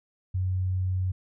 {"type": "tone", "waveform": "sine", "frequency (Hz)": 92.7, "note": "F#2", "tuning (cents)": 4, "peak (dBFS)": -24, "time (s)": [0.34, 1.12], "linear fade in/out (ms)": 10, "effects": []}